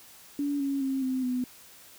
sine tone with pitch steps, 286.1 / 276.8 / 267.9 / 259.2 / 250.8 Hz, D4 / C#4 / C4 / C4 / B3, -45 / -2 / +41 / -16 / +27 cents, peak -26 dBFS, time 0.39-1.44 s, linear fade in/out 2 ms, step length 210 ms, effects white hiss -52 dBFS RMS until 1.98 s

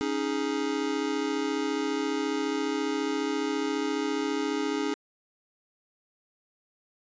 square chord, C# suspended second, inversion none, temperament just, 277.2 / 311.8 / 415.8 Hz, C#4 / D#4 / G#4, 0 / +4 / +2 cents, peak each -32 dBFS, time 0.01-4.94 s, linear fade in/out 0 ms, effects resampled to 16000 Hz

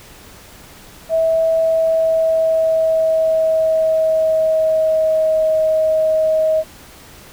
sine tone with pitch glide, 650 to 631.5 Hz, E5 to D#5, -24 to +26 cents, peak -12 dBFS, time 1.09-6.64 s, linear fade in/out 50 ms, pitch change -50 cents, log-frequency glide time 1.53-5.54 s, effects pink hiss -41 dBFS RMS until 7.32 s

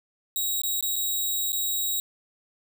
5% pulse tone with dropouts, 3820 Hz, A#7, 42 cents sharp, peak -17 dBFS, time 0.36-2 s, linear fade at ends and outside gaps 1 ms, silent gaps 0.617-0.635 / 0.809-0.826 / 0.958-0.963 / 1.521-1.529 s, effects none

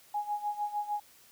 sine tone with tremolo, 830.6 Hz, G#5, in tune, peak -28 dBFS, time 0.14-1 s, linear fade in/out 5 ms, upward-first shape sine, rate 6.6 Hz, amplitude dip 80%, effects white hiss -59 dBFS RMS until 1.31 s

